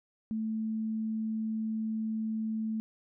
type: tone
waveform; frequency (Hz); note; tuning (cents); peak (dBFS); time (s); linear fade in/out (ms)
sine; 220; A3; 0; -30; 0.31-2.8; 0
effects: none